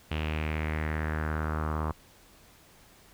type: tone with low-pass filter sweep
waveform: sawtooth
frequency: 77.6 Hz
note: D#2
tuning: 4 cents flat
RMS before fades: -31 dBFS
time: 0.11-1.92 s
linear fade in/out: 5 ms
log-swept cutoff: 2900 to 1100 Hz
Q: 3.9
effects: pink hiss -57 dBFS RMS until 3.13 s